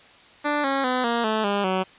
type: tone with pitch steps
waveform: 10% pulse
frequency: 294.1 / 272.8 / 253.1 / 234.8 / 217.8 / 202 / 187.42 Hz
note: D4 / C#4 / B3 / A#3 / A3 / G#3 / F#3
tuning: +3 / -28 / +43 / +13 / -17 / -48 / +23 cents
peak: -13 dBFS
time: 0.44-1.84 s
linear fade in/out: 20 ms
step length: 200 ms
effects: white hiss -50 dBFS RMS until 1.98 s + resampled to 8000 Hz